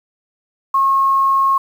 sine tone, 1085 Hz, C#6, 37 cents flat, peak -11 dBFS, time 0.74-1.58 s, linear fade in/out 5 ms, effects 7-bit

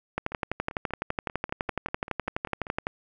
two click trains, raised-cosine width 0.5 ms, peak -12 / -24 dBFS, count 33 / 13, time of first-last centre 0.18-2.869 / 0.32-2.668 s, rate 11.9 / 5.11 Hz, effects none

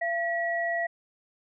sine tone pair together, 681.3 / 1927 Hz, F5 / B6, -43 / -43 cents, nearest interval octave + tritone, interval 1800 cents, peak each -28 / -29 dBFS, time 0.01-0.87 s, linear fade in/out 10 ms, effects none

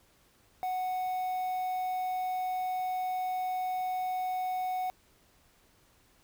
triangle tone with quantisation, 740 Hz, F#5, in tune, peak -28 dBFS, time 0.63-4.9 s, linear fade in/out 0 ms, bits 8, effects pink hiss -65 dBFS RMS until 6.23 s

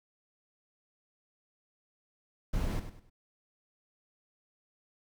brown noise with echo, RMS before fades -31 dBFS, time 2.53-2.8 s, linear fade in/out 10 ms, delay 100 ms, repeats 3, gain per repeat -10 dB, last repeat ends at 3.1 s, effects none

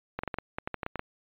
clicks, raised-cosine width 0.5 ms, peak -17 dBFS, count 12, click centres 0.19 / 0.235 / 0.277 / 0.342 / 0.386 / 0.585 / 0.675 / 0.743 / 0.832 / 0.864 / 0.957 / 0.994 s, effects resampled to 8000 Hz

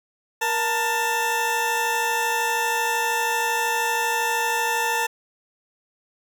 20% pulse tone pair together, 470.9 / 889 Hz, A#4 / A5, +18 / +18 cents, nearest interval major seventh, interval 1100 cents, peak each -23 / -17 dBFS, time 0.41-5.07 s, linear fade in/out 10 ms, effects none

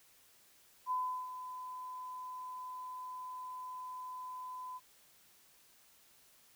sine tone with ADSR envelope, 1010 Hz, B5, 39 cents sharp, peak -31 dBFS, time 0.86-4.8 s, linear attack 51 ms, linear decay 360 ms, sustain -11 dB, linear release 37 ms, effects white hiss -65 dBFS RMS until 6.55 s

